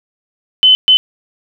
sine tone bursts at uneven times, 3036 Hz, F#7, 44 cents sharp, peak -4 dBFS, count 2, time 0.63-0.75 / 0.88-0.97 s, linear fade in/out 0 ms, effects none

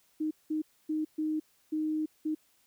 sine tone bursts at uneven times, 310 Hz, D#4, 6 cents flat, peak -28 dBFS, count 6, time 0.2-0.31 / 0.5-0.62 / 0.89-1.05 / 1.18-1.4 / 1.72-2.06 / 2.25-2.35 s, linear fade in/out 10 ms, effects white hiss -68 dBFS RMS until 2.66 s

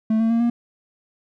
triangle tone with pitch steps, 220 / 225.4 / 230.9 / 236.6 Hz, A3 / A3 / A#3 / A#3, 0 / +42 / -16 / +26 cents, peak -14 dBFS, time 0.1-0.5 s, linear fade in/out 5 ms, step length 100 ms, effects none

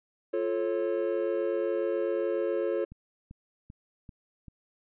triangle chord, F augmented, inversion none, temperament just, 349.2 / 436.5 / 545.7 Hz, F4 / A4 / C#5, 0 / -14 / -27 cents, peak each -29 dBFS, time 0.33-2.85 s, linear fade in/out 10 ms
click train, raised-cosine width 5 ms, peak -33 dBFS, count 5, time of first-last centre 2.92-4.482 s, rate 2.56 Hz
effects resampled to 8000 Hz

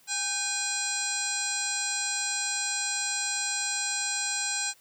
harmonic tone with a mistuned harmonic, 820 Hz, G#5, 22 cents flat, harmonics 1 / 2 / 3 / 4 / 5 / 6 / 7 / 8 / 9 / 10, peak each -40 / -36 / -37 / -44 / -35 / -41 / -37 / -44 / -32 / -37 dBFS, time 0.07-4.74 s, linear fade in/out 50 ms, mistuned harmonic 2, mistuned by -95 cents, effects white hiss -60 dBFS RMS until 4.8 s + high-pass 80 Hz 12 dB/octave

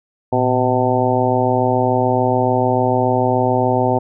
harmonic tone with a mistuned harmonic, 126.9 Hz, B2, 47 cents sharp, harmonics 1 / 2 / 3 / 4 / 5 / 6 / 7, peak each -21 / -21 / -21 / -21 / -21 / -21 / -21 dBFS, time 0.32-3.99 s, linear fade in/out 10 ms, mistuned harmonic 1, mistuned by -140 cents, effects none

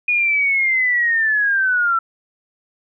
sine linear sweep, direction down, 2463 to 1335 Hz, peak -14 dBFS, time 0.08-1.99 s, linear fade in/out 5 ms, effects none

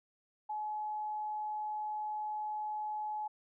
sine tone, 850 Hz, G#5, 40 cents sharp, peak -35 dBFS, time 0.49-3.28 s, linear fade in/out 10 ms, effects none

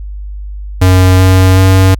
square tone with pitch steps, 92.5 / 93.47 / 94.44 Hz, F#2 / F#2 / F#2, 0 / +18 / +36 cents, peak -4 dBFS, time 0.81-1.95 s, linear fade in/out 10 ms, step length 380 ms, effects added 50 Hz sine -20 dBFS peak until 1.99 s

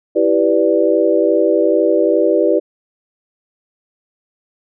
sine chord, E minor seventh, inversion none, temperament equal with one note detuned, 329.6 / 392 / 495.6 / 587.3 Hz, E4 / G4 / B4 / D5, 0 / 0 / +6 / 0 cents, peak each -16 dBFS, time 0.15-2.6 s, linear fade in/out 20 ms, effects none

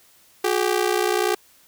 sawtooth ring-modulated tone, 392 Hz, G4, in tune, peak -12 dBFS, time 0.44-1.35 s, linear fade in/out 5 ms, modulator 30.3 Hz, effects white hiss -55 dBFS RMS until 1.67 s

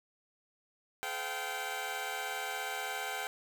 15% pulse tone cluster, 427.3 / 511 / 700 / 775 Hz, G#4 / C5 / F5 / G5, +49 / -41 / +4 / -20 cents, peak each -38 / -39 / -37 / -31 dBFS, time 1.03-3.27 s, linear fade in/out 0 ms, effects none

